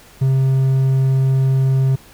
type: tone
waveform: triangle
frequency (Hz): 133.2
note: C3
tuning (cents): +31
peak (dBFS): -10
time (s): 0.21-1.96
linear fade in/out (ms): 10
effects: pink hiss -45 dBFS RMS until 2.13 s